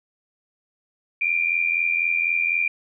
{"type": "tone pair together", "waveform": "sine", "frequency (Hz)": [2349, 2433], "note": ["D7", "D#7"], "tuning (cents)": [0, -39], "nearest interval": "minor second", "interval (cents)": 61, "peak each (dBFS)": -22, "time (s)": [1.21, 2.68], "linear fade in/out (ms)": 5, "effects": []}